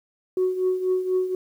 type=tone with tremolo; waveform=sine; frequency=370 Hz; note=F#4; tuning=in tune; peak=-16 dBFS; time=0.37-1.35 s; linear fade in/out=2 ms; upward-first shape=triangle; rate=4.1 Hz; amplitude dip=75%; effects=tanh soft clip ceiling -15 dBFS + 9-bit

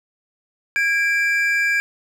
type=tone pair together; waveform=triangle; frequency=1637.1 / 2344 Hz; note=G#6 / D7; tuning=-25 / -4 cents; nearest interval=tritone; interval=621 cents; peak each=-17 / -18 dBFS; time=0.76-1.8 s; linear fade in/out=0 ms; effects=none

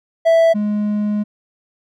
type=tone pair in turn; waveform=triangle; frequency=659.3 / 208.9 Hz; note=E5 / G#3; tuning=0 / +10 cents; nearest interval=octave + minor sixth; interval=1990 cents; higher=first; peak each=-7 / -14 dBFS; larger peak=first; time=0.25-0.54 / 0.54-1.24 s; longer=second; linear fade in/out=20 ms; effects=none

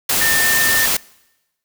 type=tone in noise; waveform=sine; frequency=1800 Hz; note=A6; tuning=39 cents sharp; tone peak=-16 dBFS; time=0.21-0.86 s; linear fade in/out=5 ms; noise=white; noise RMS=-17 dBFS; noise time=0.09-0.97 s; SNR=-2 dB; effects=noise-tail reverb RT60 1.0 s tail -24 dB re dry

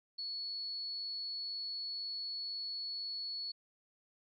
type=tone; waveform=sine; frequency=4398 Hz; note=C#8; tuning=14 cents flat; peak=-38 dBFS; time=0.18-3.52 s; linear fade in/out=10 ms; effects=none

